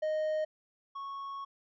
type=tone pair in turn; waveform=triangle; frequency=620 / 1104.7 Hz; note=D#5 / C#6; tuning=-6 / -6 cents; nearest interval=minor seventh; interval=1000 cents; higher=second; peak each=-27 / -36 dBFS; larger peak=first; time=0.02-0.45 / 0.95-1.45 s; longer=second; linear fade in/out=10 ms; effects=resampled to 16000 Hz